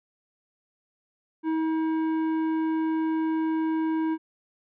sine tone with tanh clipping, 319.4 Hz, D#4, 45 cents sharp, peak -25 dBFS, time 1.43-4.18 s, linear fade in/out 50 ms, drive 11 dB, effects none

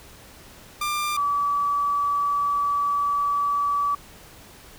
sawtooth / sine tone pair in turn, 1192 / 1148.6 Hz, D6 / D6, +25 / -39 cents, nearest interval minor second, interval 64 cents, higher first, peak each -20 dBFS, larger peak neither, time 0.81-1.17 / 1.17-3.95 s, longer second, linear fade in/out 5 ms, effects pink hiss -47 dBFS RMS until 4.78 s

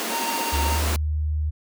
pink high-pass noise, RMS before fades -28 dBFS, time 0-0.96 s, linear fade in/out 0 ms, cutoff 210 Hz, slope 48 dB/octave
square tone with tremolo, 923 Hz, A#5, 17 cents flat, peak -25 dBFS, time 0.09-0.81 s, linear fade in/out 50 ms, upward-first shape triangle, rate 16 Hz, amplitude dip 45%
sine tone with pitch glide, 72 to 76.19 Hz, D2 to D#2, -34 to -36 cents, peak -21 dBFS, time 0.52-1.51 s, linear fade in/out 20 ms, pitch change +98 cents, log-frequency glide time 0.64-0.76 s
effects none

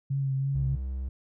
sine tone with vibrato, 135.9 Hz, C#3, 34 cents flat, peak -25 dBFS, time 0.1-0.76 s, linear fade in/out 10 ms, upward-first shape triangle, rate 3.1 Hz, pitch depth 33 cents each way
triangle tone, 65.41 Hz, C2, in tune, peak -28 dBFS, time 0.55-1.09 s, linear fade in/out 5 ms
effects none

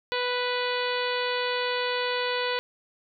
harmonic tone, 493.9 Hz, B4, in tune, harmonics 1 / 2 / 3 / 4 / 5 / 6 / 7 / 8 / 9, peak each -29 / -32 / -34 / -35 / -36 / -37 / -37 / -38 / -39 dBFS, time 0.12-2.59 s, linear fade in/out 0 ms, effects none

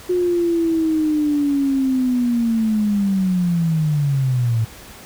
sine linear sweep, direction down, 362.2 to 110 Hz, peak -15 dBFS, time 0.09-4.65 s, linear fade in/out 10 ms, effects pink hiss -40 dBFS RMS until 5.05 s

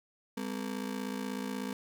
35% pulse ring-modulated tone, 229 Hz, A#3, 31 cents flat, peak -30 dBFS, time 0.37-1.73 s, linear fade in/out 2 ms, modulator 28.2 Hz, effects none

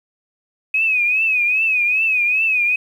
sine tone with vibrato, 2526 Hz, D#7, 26 cents sharp, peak -14 dBFS, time 0.74-2.76 s, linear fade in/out 5 ms, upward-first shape triangle, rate 2.5 Hz, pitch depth 110 cents each way, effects 8-bit

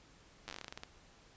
slowing click train, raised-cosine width 0.2 ms, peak -26 dBFS, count 14, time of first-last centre 0.48-0.835 s, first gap 9 ms, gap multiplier 1.17, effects pink hiss -62 dBFS RMS until 1.36 s + resampled to 16000 Hz

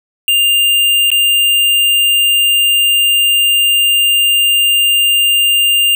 square tone with dropouts, 2800 Hz, F7, 4 cents sharp, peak -9 dBFS, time 0.28-5.95 s, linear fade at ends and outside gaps 1 ms, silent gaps 1.103-1.116 s, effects none

